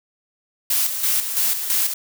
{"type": "noise with tremolo", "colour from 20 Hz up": "blue", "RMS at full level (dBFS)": -19, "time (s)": [0.7, 1.94], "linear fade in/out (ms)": 5, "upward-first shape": "square", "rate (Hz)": 3, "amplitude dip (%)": 55, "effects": []}